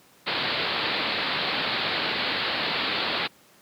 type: low-pass noise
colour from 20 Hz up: white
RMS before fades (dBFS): -27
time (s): 0.26-3.28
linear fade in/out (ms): 20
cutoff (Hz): 4500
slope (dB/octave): 96
effects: pink hiss -56 dBFS RMS until 3.61 s + high-pass 150 Hz 12 dB/octave